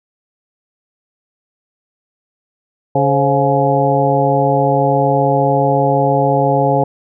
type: harmonic tone with a mistuned harmonic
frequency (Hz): 140.6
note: C#3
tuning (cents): +25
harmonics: 1 / 2 / 3 / 4 / 5 / 6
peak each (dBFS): -17 / -20 / -19 / -16 / -18 / -17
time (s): 2.95-6.84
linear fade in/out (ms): 5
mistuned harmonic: 4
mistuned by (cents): -82
effects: none